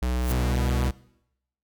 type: tone with pitch glide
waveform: square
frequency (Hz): 62 to 65.54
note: B1 to C2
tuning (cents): +7 to +4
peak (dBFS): -24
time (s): 0.02-0.91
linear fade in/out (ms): 5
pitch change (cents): +97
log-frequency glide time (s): 0.36-0.59
type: noise with exponential growth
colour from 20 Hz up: blue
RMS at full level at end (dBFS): -31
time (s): 0.13-0.32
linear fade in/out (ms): 1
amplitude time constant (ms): 40
type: tone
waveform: sawtooth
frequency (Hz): 123.47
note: B2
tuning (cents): 0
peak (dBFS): -23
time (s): 0.3-0.89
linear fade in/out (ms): 10
effects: noise-tail reverb RT60 0.8 s tail -21 dB re dry